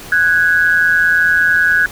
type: tone pair together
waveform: sine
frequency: 1484 / 1653.6 Hz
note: F#6 / G#6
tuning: +5 / -8 cents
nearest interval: major second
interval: 187 cents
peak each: -12 dBFS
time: 0.12-1.86 s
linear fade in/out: 2 ms
effects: pink hiss -33 dBFS RMS until 1.91 s